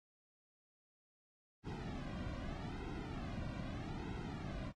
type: noise with flanger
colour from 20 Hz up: brown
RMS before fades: -44 dBFS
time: 1.63-4.73 s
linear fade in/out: 50 ms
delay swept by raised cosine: 1.7 to 2.36 ms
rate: 0.8 Hz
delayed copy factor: -0.9
effects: low-pass 5000 Hz 12 dB/octave + AAC 32 kbps